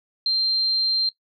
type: tone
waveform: sine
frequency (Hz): 4160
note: C8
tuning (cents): -11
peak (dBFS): -18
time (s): 0.26-1.09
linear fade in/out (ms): 2
effects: noise-tail reverb RT60 0.1 s tail -17 dB re dry